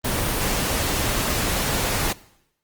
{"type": "noise", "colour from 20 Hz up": "pink", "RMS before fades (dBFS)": -23, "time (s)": [0.04, 2.13], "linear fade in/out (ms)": 10, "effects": ["noise-tail reverb RT60 0.8 s tail -20 dB re dry", "Opus 24 kbps"]}